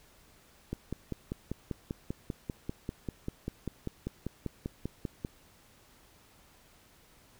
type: click train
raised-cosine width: 3 ms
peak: -21 dBFS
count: 24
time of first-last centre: 0.73-5.249 s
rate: 5.09 Hz
effects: pink hiss -61 dBFS RMS until 7.39 s